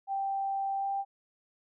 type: tone with pitch glide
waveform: sine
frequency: 784 to 789.5 Hz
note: G5 to G5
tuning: 0 to +12 cents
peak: -29 dBFS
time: 0.07-1.05 s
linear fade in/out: 50 ms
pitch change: +12 cents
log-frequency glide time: 0.76-0.89 s
effects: none